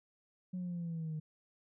sine linear sweep, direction down, 184 to 153.1 Hz, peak -35 dBFS, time 0.53-1.2 s, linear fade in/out 10 ms, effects tanh soft clip ceiling -34 dBFS

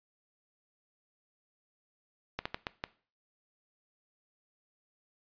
slowing click train, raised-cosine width 0.3 ms, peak -17 dBFS, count 5, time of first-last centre 2.39-2.839 s, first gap 65 ms, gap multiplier 1.38, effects noise-tail reverb RT60 0.4 s tail -19 dB re dry + resampled to 11025 Hz

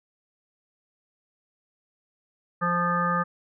harmonic tone, 174.61 Hz, F3, in tune, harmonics 1 / 3 / 5 / 7 / 9 / 10, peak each -28 / -32 / -34 / -24 / -34 / -34 dBFS, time 2.61-3.24 s, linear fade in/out 20 ms, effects none

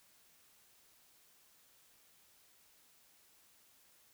silence, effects white hiss -67 dBFS RMS until 4.13 s

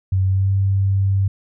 sine tone with pitch glide, 94.8 to 97.52 Hz, F#2 to G2, +43 to -8 cents, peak -14 dBFS, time 0.12-1.28 s, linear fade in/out 5 ms, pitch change +49 cents, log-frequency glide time 0.26-0.51 s, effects none

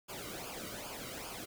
pink noise with flanger, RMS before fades -44 dBFS, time 0.08-1.46 s, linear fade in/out 20 ms, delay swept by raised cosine 0.51 to 1.19 ms, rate 2.5 Hz, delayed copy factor -0.7, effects none

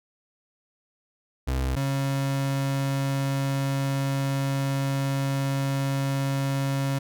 35% pulse tone pair in turn, 65.41 / 137.13 Hz, C2 / C#3, 0 / -18 cents, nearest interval octave + minor second, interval 1282 cents, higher second, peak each -22 dBFS, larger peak neither, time 1.47-1.76 / 1.76-6.99 s, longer second, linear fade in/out 10 ms, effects none

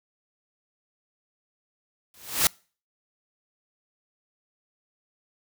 white noise with exponential growth, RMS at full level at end -17 dBFS, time 2.14-2.47 s, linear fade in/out 1 ms, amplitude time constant 71 ms, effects noise-tail reverb RT60 0.4 s tail -26 dB re dry

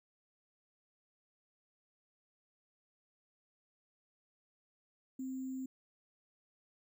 sine tone with sample-and-hold, 261.6 Hz, C4, in tune, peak -38 dBFS, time 5.19-5.66 s, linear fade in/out 5 ms, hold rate 7350 Hz, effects none

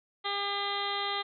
harmonic tone, 402.4 Hz, G4, 45 cents sharp, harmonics 1 / 2 / 3 / 4 / 5 / 6 / 7 / 8 / 9 / 10, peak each -40 / -36 / -36 / -46 / -38 / -49 / -48 / -38 / -39 / -40 dBFS, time 0.24-1.23 s, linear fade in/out 20 ms, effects none

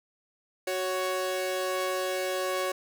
sawtooth tone pair together, 371.1 / 556 Hz, F#4 / C#5, +5 / +5 cents, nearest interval perfect fifth, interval 700 cents, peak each -28 / -26 dBFS, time 0.67-2.72 s, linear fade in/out 5 ms, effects none

